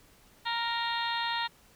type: harmonic tone with a mistuned harmonic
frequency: 466.2 Hz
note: A#4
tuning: in tune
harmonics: 2 / 3 / 4 / 5 / 6 / 7 / 8 / 9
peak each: -32 / -39 / -36 / -45 / -41 / -42 / -37 / -40 dBFS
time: 0.45-1.48 s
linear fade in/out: 20 ms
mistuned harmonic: 8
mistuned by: -20 cents
effects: pink hiss -60 dBFS RMS until 1.75 s